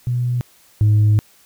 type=tone pair in turn; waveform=sine; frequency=122.7 / 105.77 Hz; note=B2 / G#2; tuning=-11 / +32 cents; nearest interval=minor third; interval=257 cents; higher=first; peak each=-16 / -8 dBFS; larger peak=second; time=0.07-0.41 / 0.81-1.19 s; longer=second; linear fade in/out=0 ms; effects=tanh soft clip ceiling -9 dBFS + white hiss -52 dBFS RMS until 1.45 s